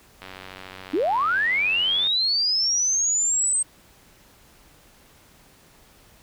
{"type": "click train", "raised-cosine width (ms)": 0.3, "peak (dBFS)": -22, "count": 175, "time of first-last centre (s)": [0.22, 2.071], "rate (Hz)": 94}
{"type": "linear sweep", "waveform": "sine", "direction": "up", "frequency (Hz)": [261.6, 8372], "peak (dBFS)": -19, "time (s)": [0.93, 3.63], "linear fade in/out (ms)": 10}
{"effects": ["pink hiss -54 dBFS RMS until 6.22 s"]}